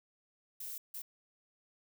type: noise bursts at uneven times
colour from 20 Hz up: violet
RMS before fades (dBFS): -43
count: 2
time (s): 0.6-0.78 / 0.94-1.02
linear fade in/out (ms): 5
effects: none